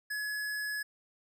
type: tone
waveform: square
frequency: 1695 Hz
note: G#6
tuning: 35 cents sharp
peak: -34 dBFS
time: 0.1-0.83 s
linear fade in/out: 10 ms
effects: none